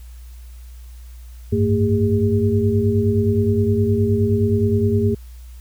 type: tone cluster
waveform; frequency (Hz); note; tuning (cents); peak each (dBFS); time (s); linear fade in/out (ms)
sine; 95 / 104.6 / 225.5 / 405.4; F#2 / G#2 / A3 / G#4; +46 / +13 / +43 / -42; -20; 1.52-5.15; 10
effects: added 60 Hz sine -35 dBFS peak until 5.6 s + white hiss -53 dBFS RMS until 5.6 s